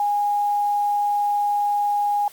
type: tone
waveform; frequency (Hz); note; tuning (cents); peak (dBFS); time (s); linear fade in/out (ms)
sine; 822; G#5; -18; -18; 0-2.28; 2
effects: white hiss -47 dBFS RMS until 2.32 s + Opus 48 kbps